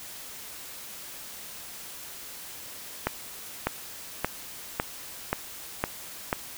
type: accelerating click train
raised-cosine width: 0.5 ms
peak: -9 dBFS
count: 7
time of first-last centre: 3.07-6.329 s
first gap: 600 ms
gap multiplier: 0.96
effects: white hiss -42 dBFS RMS until 6.57 s